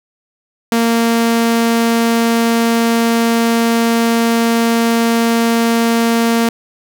sawtooth tone, 230.9 Hz, A#3, 16 cents flat, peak -7 dBFS, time 0.72-6.49 s, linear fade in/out 2 ms, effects none

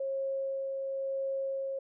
sine tone with tremolo, 541 Hz, C#5, 42 cents flat, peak -30 dBFS, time 0-1.79 s, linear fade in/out 5 ms, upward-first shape sine, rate 0.97 Hz, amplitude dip 25%, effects none

